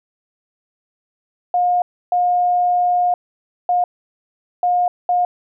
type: tone bursts at uneven times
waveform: sine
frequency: 714 Hz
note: F5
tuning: 38 cents sharp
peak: -13 dBFS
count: 5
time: 1.54-1.82 / 2.12-3.14 / 3.69-3.84 / 4.63-4.88 / 5.09-5.25 s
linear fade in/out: 2 ms
effects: none